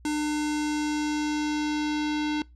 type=tone with low-pass filter sweep; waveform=square; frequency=300 Hz; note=D4; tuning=37 cents sharp; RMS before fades=-27 dBFS; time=0.05-2.42 s; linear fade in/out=2 ms; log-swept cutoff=8600 to 4200 Hz; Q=1.6; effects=noise-tail reverb RT60 0.2 s tail -22 dB re dry + added 60 Hz sine -49 dBFS peak until 2.55 s